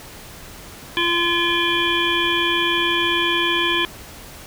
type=harmonic tone with a mistuned harmonic; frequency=343.2 Hz; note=F4; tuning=30 cents flat; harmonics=1 / 3 / 5 / 7 / 9 / 10; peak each=-24 / -24 / -24 / -24 / -24 / -24 dBFS; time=0.97-3.85 s; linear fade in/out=0 ms; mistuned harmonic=10; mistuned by=-37 cents; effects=pink hiss -39 dBFS RMS until 4.46 s